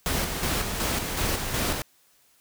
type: noise with tremolo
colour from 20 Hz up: pink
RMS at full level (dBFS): -26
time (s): 0.06-1.82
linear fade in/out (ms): 0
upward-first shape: square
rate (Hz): 2.7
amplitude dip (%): 40
effects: white hiss -62 dBFS RMS until 2.4 s